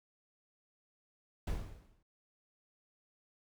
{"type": "noise with exponential decay", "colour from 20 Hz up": "brown", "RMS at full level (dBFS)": -33, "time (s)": [1.47, 2.03], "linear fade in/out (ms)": 5, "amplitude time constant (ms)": 120, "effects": []}